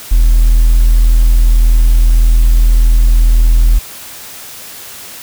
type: tone with hard clipping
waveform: triangle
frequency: 40.88 Hz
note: E1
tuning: 14 cents flat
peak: -4 dBFS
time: 0.11-3.79 s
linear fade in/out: 10 ms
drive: 3 dB
effects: white hiss -30 dBFS RMS until 5.22 s